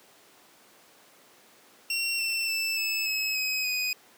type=tone with pitch steps; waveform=25% pulse; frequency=2732 / 2691 / 2651 / 2612 / 2573 / 2534 / 2497 Hz; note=F7 / E7 / E7 / E7 / E7 / D#7 / D#7; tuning=-39 / +35 / +9 / -17 / -43 / +31 / +6 cents; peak=-23 dBFS; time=1.9-3.93 s; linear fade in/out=2 ms; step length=290 ms; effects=pink hiss -56 dBFS RMS until 4.17 s + high-pass 300 Hz 12 dB/octave